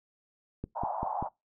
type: click train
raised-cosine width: 3 ms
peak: -22 dBFS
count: 4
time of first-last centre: 0.64-1.226 s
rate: 5.12 Hz
type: band-pass noise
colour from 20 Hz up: white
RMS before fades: -34 dBFS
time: 0.75-1.29 s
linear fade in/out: 20 ms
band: 700 to 920 Hz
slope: 48 dB/octave
effects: noise-tail reverb RT60 0.2 s tail -24 dB re dry